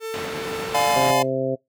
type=tone with tremolo; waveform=45% pulse; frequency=445.9 Hz; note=A4; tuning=23 cents sharp; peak=-27 dBFS; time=0-0.96 s; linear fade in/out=50 ms; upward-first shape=sine; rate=2.2 Hz; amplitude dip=30%
type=band-pass noise; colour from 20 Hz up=pink; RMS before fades=-32 dBFS; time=0.14-1.11 s; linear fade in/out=0 ms; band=150 to 3600 Hz; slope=12 dB/octave
type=chord; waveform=square; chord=D diminished seventh; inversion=none; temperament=just; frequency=587.3 / 704.8 / 845.8 / 1014.9 Hz; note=D5 / F5 / Ab5 / Cb6; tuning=0 / +16 / +31 / +47 cents; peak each=-26 / -22 / -24 / -26 dBFS; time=0.74-1.23 s; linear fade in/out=10 ms
type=harmonic tone; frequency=132.2 Hz; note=C3; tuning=18 cents sharp; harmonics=1 / 2 / 3 / 4 / 5; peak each=-30 / -28 / -28 / -24 / -29 dBFS; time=0.95-1.56 s; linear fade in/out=20 ms
effects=noise-tail reverb RT60 0.2 s tail -25 dB re dry